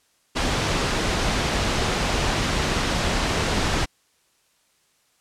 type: low-pass noise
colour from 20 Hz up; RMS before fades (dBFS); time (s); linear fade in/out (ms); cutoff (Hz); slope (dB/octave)
pink; -23; 0.35-3.86; 20; 6200; 12
effects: white hiss -64 dBFS RMS until 5.2 s + low-pass 10000 Hz 12 dB/octave